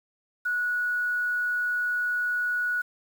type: tone with quantisation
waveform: sine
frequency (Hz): 1465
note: F#6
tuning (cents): -18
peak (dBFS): -24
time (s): 0.45-2.82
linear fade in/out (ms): 10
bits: 8
effects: none